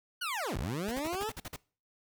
20% pulse linear two-way sweep, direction down then up, 1516 to 40.43 to 452 Hz, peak -28 dBFS, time 0.21-1.3 s, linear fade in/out 10 ms, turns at 0.57 s
pink noise bursts, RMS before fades -41 dBFS, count 9, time 0.88-1.563 s, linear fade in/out 5 ms, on 35 ms, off 46 ms
effects noise-tail reverb RT60 0.4 s tail -23 dB re dry

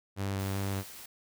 sawtooth tone with vibrato, 97.7 Hz, G2, 5 cents flat, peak -27 dBFS, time 0.16-0.84 s, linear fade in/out 50 ms, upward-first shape square, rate 2.6 Hz, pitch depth 12 cents each way
white noise, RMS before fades -47 dBFS, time 0.39-1.06 s, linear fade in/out 5 ms
effects none

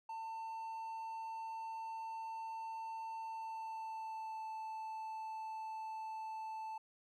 triangle tone with pitch glide, 896 to 880.1 Hz, A5 to A5, +31 to 0 cents, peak -40 dBFS, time 0.09-6.78 s, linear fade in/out 5 ms, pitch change -31 cents, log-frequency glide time 3.21-4.47 s, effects none

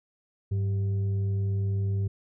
sine tone with frequency modulation, 100.3 Hz, G2, 40 cents sharp, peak -24 dBFS, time 0.51-2.08 s, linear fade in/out 10 ms, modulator 289 Hz, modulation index 0.27, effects none

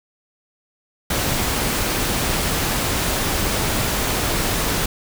sine tone in noise, 230.1 Hz, A#3, 22 cents flat, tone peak -29 dBFS, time 1.55-1.76 s, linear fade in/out 5 ms, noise pink, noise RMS -21 dBFS, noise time 1.1-4.86 s, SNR -11 dB, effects none

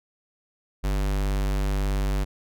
square tone, 49.18 Hz, G1, 6 cents sharp, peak -23 dBFS, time 0.83-2.25 s, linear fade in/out 20 ms, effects none

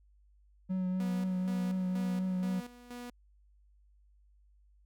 triangle tone with vibrato, 185 Hz, F#3, in tune, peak -28 dBFS, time 0.69-2.61 s, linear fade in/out 20 ms, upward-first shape triangle, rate 4 Hz, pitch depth 23 cents each way
sawtooth tone with tremolo, 243.6 Hz, B3, 24 cents flat, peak -38 dBFS, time 1-3.1 s, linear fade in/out 2 ms, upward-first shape square, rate 2.1 Hz, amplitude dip 70%
effects added 50 Hz sine -61 dBFS peak until 4.85 s

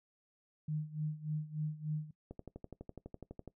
sine tone with tremolo, 153 Hz, D#3, 29 cents flat, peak -32 dBFS, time 0.68-2.11 s, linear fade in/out 5 ms, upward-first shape sine, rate 3.4 Hz, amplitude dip 85%
click train, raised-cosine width 2 ms, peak -32 dBFS, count 15, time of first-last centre 2.31-3.477 s, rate 12 Hz
effects noise-tail reverb RT60 0.1 s tail -19 dB re dry

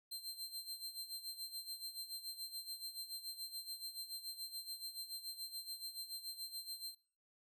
sawtooth tone with tremolo, 4141 Hz, C8, 19 cents flat, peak -39 dBFS, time 0.11-6.95 s, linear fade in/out 10 ms, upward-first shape sine, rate 7 Hz, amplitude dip 75%, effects noise-tail reverb RT60 0.5 s tail -23 dB re dry

